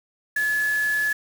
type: tone in noise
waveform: sine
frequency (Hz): 1711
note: A6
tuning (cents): -49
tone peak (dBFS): -20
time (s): 0.36-1.13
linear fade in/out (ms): 5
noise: white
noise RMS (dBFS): -37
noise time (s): 0.36-1.13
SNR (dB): +14
effects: none